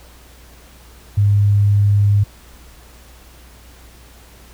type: tone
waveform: sine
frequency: 101.9 Hz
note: G#2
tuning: 32 cents flat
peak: -10 dBFS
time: 1.17-2.24 s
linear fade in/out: 10 ms
effects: added 60 Hz sine -43 dBFS peak until 4.53 s + pink hiss -46 dBFS RMS until 4.53 s